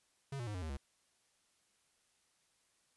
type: tone with pitch steps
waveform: square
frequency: 137.9 / 120.05 / 104.51 / 90.98 / 79.2 / 68.95 Hz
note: C#3 / B2 / G#2 / F#2 / D#2 / C#2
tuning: -9 / -49 / +11 / -29 / +31 / -9 cents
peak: -40 dBFS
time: 0.32-0.77 s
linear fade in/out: 5 ms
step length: 75 ms
effects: white hiss -75 dBFS RMS until 2.96 s + resampled to 24000 Hz